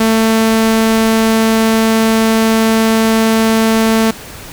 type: tone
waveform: sawtooth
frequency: 222.9 Hz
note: A3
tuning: 23 cents sharp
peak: -5 dBFS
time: 0-4.11 s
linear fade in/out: 5 ms
effects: pink hiss -31 dBFS RMS until 4.52 s